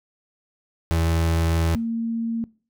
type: tone pair in turn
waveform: 35% pulse / sine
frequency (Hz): 82.41 / 229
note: E2 / A#3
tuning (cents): 0 / -31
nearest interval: octave + tritone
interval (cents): 1769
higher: second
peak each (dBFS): -17 / -22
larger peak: first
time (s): 0.91-1.75 / 1.75-2.44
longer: first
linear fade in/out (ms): 0
effects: noise-tail reverb RT60 0.4 s tail -23 dB re dry